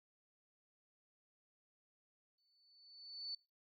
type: tone with exponential growth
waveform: sine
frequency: 4487 Hz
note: C#8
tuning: 20 cents sharp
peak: -40 dBFS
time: 2.38-3.35 s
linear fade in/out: 5 ms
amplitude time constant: 210 ms
effects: noise-tail reverb RT60 0.3 s tail -24 dB re dry